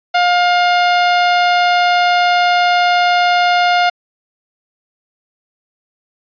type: tone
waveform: sawtooth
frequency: 709 Hz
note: F5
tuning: 26 cents sharp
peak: -6 dBFS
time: 0.14-3.9 s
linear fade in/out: 10 ms
effects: resampled to 11025 Hz